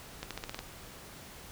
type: accelerating click train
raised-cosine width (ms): 0.2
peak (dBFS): -20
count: 7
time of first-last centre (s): 0.23-0.591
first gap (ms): 77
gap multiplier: 0.9
effects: pink hiss -49 dBFS RMS until 1.51 s